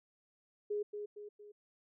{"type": "tone with echo", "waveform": "sine", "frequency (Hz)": 415.3, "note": "G#4", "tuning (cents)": 0, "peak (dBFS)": -33, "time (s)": [0.7, 0.83], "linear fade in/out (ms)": 10, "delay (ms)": 230, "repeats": 3, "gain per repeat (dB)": -6, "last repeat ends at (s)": 1.52, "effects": []}